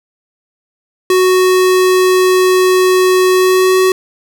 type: tone with pitch glide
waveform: square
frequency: 370 to 374.1 Hz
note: F#4 to F#4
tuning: 0 to +19 cents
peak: -8 dBFS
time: 1.1-3.92 s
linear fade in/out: 2 ms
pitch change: +19 cents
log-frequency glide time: 3.32-3.8 s
effects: none